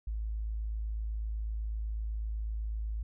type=tone; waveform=sine; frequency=54 Hz; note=A1; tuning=32 cents flat; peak=-32 dBFS; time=0.07-3.03 s; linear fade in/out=5 ms; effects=none